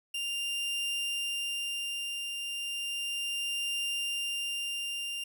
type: tone with tremolo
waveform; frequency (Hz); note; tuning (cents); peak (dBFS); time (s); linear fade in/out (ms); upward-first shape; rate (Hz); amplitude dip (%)
40% pulse; 2794; F7; 0; -29; 0.14-5.24; 5; triangle; 0.34; 40
effects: none